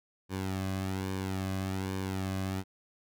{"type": "tone with flanger", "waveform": "sawtooth", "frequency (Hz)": 95.3, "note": "G2", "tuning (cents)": -48, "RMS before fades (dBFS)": -34, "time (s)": [0.29, 2.64], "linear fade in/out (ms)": 50, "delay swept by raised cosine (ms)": [1.5, 2.21], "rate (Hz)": 1.2, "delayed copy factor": -0.65, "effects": []}